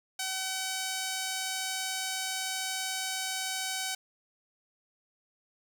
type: tone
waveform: 5% pulse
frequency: 759 Hz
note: F#5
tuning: 44 cents sharp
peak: -20 dBFS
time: 0.19-3.95 s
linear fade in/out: 5 ms
effects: none